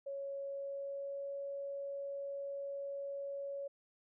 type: tone with pitch glide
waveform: sine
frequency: 554.4 to 558.6 Hz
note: C#5 to C#5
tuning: 0 to +13 cents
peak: -39 dBFS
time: 0.06-3.68 s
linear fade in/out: 10 ms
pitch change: +13 cents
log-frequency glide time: 0.41-1.34 s
effects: none